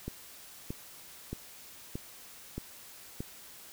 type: click train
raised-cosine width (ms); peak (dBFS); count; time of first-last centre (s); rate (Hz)
3; -23; 6; 0.08-3.205; 1.6
effects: white hiss -51 dBFS RMS until 3.72 s